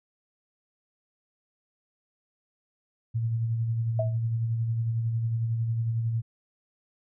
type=tone with tremolo; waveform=sine; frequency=114.5 Hz; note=A#2; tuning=31 cents flat; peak=-23 dBFS; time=3.14-6.22 s; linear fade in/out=20 ms; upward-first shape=sine; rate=11 Hz; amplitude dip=35%
type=tone with exponential decay; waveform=sine; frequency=646 Hz; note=E5; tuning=35 cents flat; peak=-22 dBFS; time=3.99-4.17 s; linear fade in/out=5 ms; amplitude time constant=39 ms
effects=none